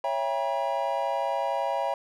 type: chord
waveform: triangle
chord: C# diminished seventh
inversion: none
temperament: just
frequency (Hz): 554.4 / 665.2 / 798.3 / 957.9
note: C#5 / E5 / G5 / Bb5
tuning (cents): 0 / +16 / +31 / +47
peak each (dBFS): -29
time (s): 0.04-1.94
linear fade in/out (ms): 2
effects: none